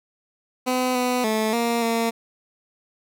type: tone with pitch steps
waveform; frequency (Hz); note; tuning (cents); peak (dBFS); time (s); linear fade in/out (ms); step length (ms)
15% pulse; 253.7 / 249.4 / 218.2 / 234.3 / 229.6; B3 / B3 / A3 / A#3 / A#3; +47 / +17 / -14 / +9 / -26; -14; 0.66-2.11; 20; 290
effects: none